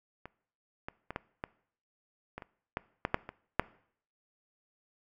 clicks, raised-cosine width 0.5 ms, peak -28 / -23 / -23 / -19 / -20 / -25 / -29 / -17 / -14 / -10 / -25 / -8 dBFS, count 12, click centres 0.256 / 0.885 / 1.106 / 1.161 / 1.439 / 2.38 / 2.422 / 2.771 / 3.051 / 3.144 / 3.291 / 3.596 s, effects noise-tail reverb RT60 0.6 s tail -21 dB re dry

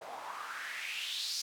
white noise with band-pass filter sweep, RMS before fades -40 dBFS, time 0.01-1.42 s, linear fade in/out 10 ms, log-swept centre 640 to 5300 Hz, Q 4.1, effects none

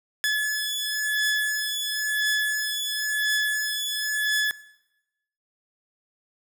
sawtooth beating tone pair, 1713 / 1713.97 Hz, A6 / A6, -47 / -46 cents, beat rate 0.97 Hz, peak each -23 dBFS, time 0.24-4.51 s, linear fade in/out 0 ms, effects noise-tail reverb RT60 0.9 s tail -18 dB re dry

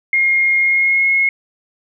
sine tone with pitch glide, 2137 to 2167 Hz, C7 to C#7, +36 to -40 cents, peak -11 dBFS, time 0.13-1.29 s, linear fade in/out 2 ms, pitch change +24 cents, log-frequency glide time 0.58-1.08 s, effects none

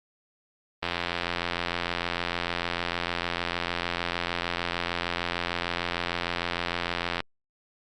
click train, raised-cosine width 0.3 ms, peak -11 dBFS, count 553, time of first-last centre 0.83-7.204 s, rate 86.6 Hz, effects Opus 32 kbps

